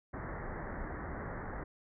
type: low-pass noise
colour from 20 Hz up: pink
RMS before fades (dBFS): -41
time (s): 0.13-1.64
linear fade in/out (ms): 10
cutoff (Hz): 2000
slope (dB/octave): 96
effects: none